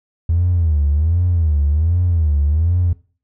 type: tone with vibrato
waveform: triangle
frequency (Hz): 80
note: D#2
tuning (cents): +49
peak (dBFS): -9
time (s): 0.29-2.93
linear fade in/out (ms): 5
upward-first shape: sine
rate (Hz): 1.3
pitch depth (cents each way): 190
effects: noise-tail reverb RT60 0.4 s tail -23 dB re dry + tanh soft clip ceiling -9 dBFS